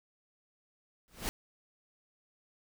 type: noise with exponential growth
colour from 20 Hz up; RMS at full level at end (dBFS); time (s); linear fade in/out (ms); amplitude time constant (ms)
pink; -30; 1.08-1.29; 0; 44
effects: none